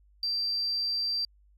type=tone; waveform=triangle; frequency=4699 Hz; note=D8; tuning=in tune; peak=-24 dBFS; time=0.23-1.25 s; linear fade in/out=2 ms; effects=tanh soft clip ceiling -25 dBFS + added 50 Hz sine -58 dBFS peak until 1.57 s